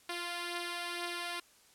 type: beating tone pair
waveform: 5% pulse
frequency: 347.6 / 349.7 Hz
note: F4 / F4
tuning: -8 / +2 cents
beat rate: 2.1 Hz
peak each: -26 / -32 dBFS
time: 0.09-1.4 s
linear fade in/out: 5 ms
effects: white hiss -63 dBFS RMS until 1.74 s + low-pass 11000 Hz 12 dB/octave